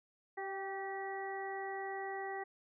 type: harmonic tone with a mistuned harmonic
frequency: 386.9 Hz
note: G4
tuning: 23 cents flat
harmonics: 1 / 2 / 3 / 4 / 5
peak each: -43 / -42 / -52 / -54 / -45 dBFS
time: 0.37-2.44 s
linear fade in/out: 10 ms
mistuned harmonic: 2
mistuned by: +21 cents
effects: none